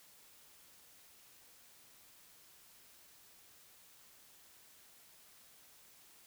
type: silence
effects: white hiss -62 dBFS RMS until 6.26 s